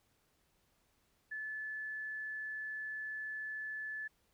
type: tone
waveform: sine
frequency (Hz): 1733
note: A6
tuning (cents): -27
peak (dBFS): -39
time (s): 1.31-4.08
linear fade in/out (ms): 10
effects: pink hiss -75 dBFS RMS until 4.33 s